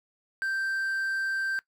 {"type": "tone with quantisation", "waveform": "triangle", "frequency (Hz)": 1567, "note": "G6", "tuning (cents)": -1, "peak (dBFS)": -25, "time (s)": [0.42, 1.59], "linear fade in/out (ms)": 0, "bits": 9, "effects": ["noise-tail reverb RT60 0.1 s tail -19 dB re dry"]}